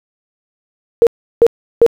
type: tone bursts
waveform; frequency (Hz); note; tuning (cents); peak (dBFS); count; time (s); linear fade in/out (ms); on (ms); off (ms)
sine; 466.2; A#4; 0; -3; 3; 1.02-1.864; 0; 48; 350
effects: 7-bit